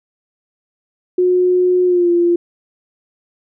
sine tone with pitch glide, 362.5 to 345.9 Hz, F#4 to F4, -35 to -17 cents, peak -10 dBFS, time 1.18-2.36 s, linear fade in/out 5 ms, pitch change -82 cents, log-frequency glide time 1.85-2.1 s, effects none

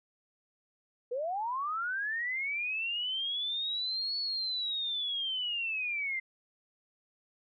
sine linear two-way sweep, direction up then down, 466.2 to 4435 to 2059 Hz, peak -31 dBFS, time 1.11-6.2 s, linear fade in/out 10 ms, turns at 4.18 s, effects none

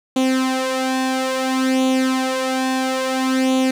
sawtooth tone with flanger, 260.8 Hz, C4, 5 cents flat, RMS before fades -19 dBFS, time 0.16-3.71 s, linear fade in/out 5 ms, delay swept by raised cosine 0.29 to 2.69 ms, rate 0.59 Hz, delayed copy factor +0.7, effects low-pass 10000 Hz 12 dB/octave + 8-bit

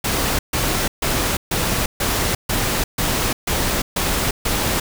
pink noise bursts, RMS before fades -20 dBFS, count 10, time 0.04-4.8 s, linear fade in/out 5 ms, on 350 ms, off 140 ms, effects none

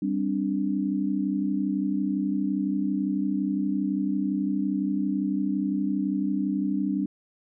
sine chord, G suspended fourth, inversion none, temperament equal, 196 / 261.6 / 293.7 Hz, G3 / C4 / D4, 0 / 0 / 0 cents, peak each -27 / -30 / -27 dBFS, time 0.02-7.06 s, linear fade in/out 5 ms, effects none

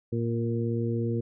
harmonic tone with a mistuned harmonic, 116.54 Hz, A#2, in tune, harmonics 1 / 2 / 3 / 4, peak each -28 / -31 / -33 / -34 dBFS, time 0.12-1.21 s, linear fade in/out 10 ms, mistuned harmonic 1, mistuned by -24 cents, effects none

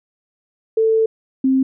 sine tone pair in turn, 444.4 / 264.2 Hz, A4 / C4, +17 / +17 cents, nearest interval major sixth, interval 900 cents, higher first, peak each -12 / -12 dBFS, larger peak neither, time 0.77-1.06 / 1.44-1.63 s, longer first, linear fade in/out 5 ms, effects none

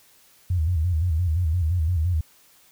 sine tone with vibrato, 84 Hz, E2, 33 cents sharp, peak -19 dBFS, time 0.5-2.21 s, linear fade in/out 5 ms, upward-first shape square, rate 5.8 Hz, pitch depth 120 cents each way, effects white hiss -56 dBFS RMS until 2.71 s

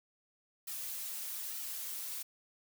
blue noise with flanger, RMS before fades -41 dBFS, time 0.67-2.23 s, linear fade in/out 10 ms, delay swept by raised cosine 1.8 to 6.2 ms, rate 1.1 Hz, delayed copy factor -0.6, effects none

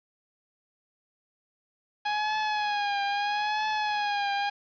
sawtooth tone with vibrato, 830.6 Hz, G#5, in tune, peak -22 dBFS, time 2.05-4.5 s, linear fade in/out 10 ms, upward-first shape triangle, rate 0.77 Hz, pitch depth 66 cents each way, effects resampled to 11025 Hz + 8-bit

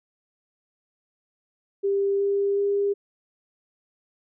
sine tone with pitch steps, 396.9 / 399.7 / 402.4 Hz, G4 / G4 / G4, +22 / +34 / +45 cents, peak -20 dBFS, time 1.83-2.94 s, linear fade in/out 20 ms, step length 370 ms, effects none

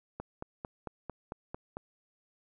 click train, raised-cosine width 1 ms, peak -24 dBFS, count 8, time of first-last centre 0.2-1.77 s, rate 4.46 Hz, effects none

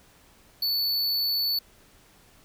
square tone, 4464 Hz, C#8, 11 cents sharp, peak -24 dBFS, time 0.62-1.59 s, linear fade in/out 5 ms, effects pink hiss -57 dBFS RMS until 2.44 s

